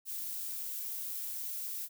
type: noise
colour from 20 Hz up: violet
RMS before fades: -39 dBFS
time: 0.05-1.89 s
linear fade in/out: 50 ms
effects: none